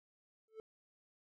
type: tone with exponential growth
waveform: triangle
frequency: 440 Hz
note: A4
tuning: in tune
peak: -40 dBFS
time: 0.48-0.6 s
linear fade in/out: 1 ms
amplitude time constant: 26 ms
effects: none